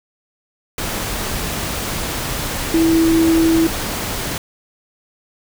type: tone in noise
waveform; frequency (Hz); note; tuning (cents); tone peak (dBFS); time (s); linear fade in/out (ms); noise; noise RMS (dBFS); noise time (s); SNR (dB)
sine; 327; E4; -14; -11; 2.74-3.67; 2; pink; -23; 0.78-4.38; +9
effects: none